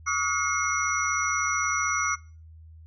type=tone cluster; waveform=sine; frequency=1135 / 1271 / 1424 / 2159 / 5860 Hz; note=C#6 / D#6 / F6 / C#7 / F#8; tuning=+41 / +36 / +33 / -46 / -18 cents; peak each=-30 dBFS; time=0.06-2.16 s; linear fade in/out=20 ms; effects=noise-tail reverb RT60 0.4 s tail -23 dB re dry + added 80 Hz sine -45 dBFS peak until 2.86 s